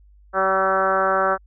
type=tone with frequency modulation; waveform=sine; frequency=955 Hz; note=A#5; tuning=42 cents sharp; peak=-16 dBFS; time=0.33-1.38 s; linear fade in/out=50 ms; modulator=191 Hz; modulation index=2.9; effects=added 50 Hz sine -48 dBFS peak until 1.46 s